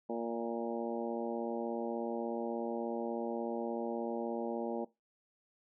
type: harmonic tone with a mistuned harmonic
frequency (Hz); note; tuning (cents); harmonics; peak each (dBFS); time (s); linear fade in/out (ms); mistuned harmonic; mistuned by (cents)
116.54; A#2; 0; 2 / 3 / 4 / 5 / 6 / 7 / 8; -39 / -40 / -40 / -41 / -48 / -44 / -51; 0.09-4.85; 10; 6; -25
effects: noise-tail reverb RT60 0.2 s tail -19 dB re dry